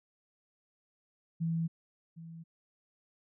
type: tone with echo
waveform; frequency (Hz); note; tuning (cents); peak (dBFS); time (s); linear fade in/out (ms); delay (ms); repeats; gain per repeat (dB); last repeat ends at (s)
sine; 164.81; E3; 0; -29; 1.4-1.68; 20; 760; 1; -15; 2.44
effects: none